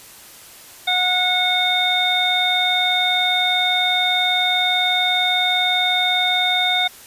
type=harmonic tone; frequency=729 Hz; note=F#5; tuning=26 cents flat; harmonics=1 / 2 / 3 / 5; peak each=-22 / -27 / -22 / -18 dBFS; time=0.87-6.88 s; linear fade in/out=10 ms; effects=white hiss -42 dBFS RMS until 7.06 s + resampled to 32000 Hz